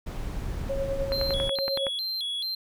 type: noise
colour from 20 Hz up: brown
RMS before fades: -32 dBFS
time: 0.06-1.49 s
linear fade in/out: 10 ms
type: tone with tremolo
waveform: sine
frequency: 547 Hz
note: C#5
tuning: 23 cents flat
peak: -25 dBFS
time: 0.69-1.89 s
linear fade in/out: 10 ms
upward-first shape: triangle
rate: 9.8 Hz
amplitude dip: 60%
type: tone with vibrato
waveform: triangle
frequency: 3729 Hz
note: A#7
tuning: in tune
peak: -27 dBFS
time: 1.12-2.55 s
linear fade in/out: 5 ms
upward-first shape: square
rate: 2.3 Hz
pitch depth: 180 cents each way
type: click train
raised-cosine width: 0.5 ms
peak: -17 dBFS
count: 9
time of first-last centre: 1.12-1.868 s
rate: 10.7 Hz
effects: none